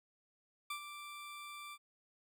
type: tone with ADSR envelope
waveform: 20% pulse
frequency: 1174.7 Hz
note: D6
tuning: in tune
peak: -33 dBFS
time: 0.7-1.78 s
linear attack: 5 ms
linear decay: 88 ms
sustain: -9 dB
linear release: 49 ms
effects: none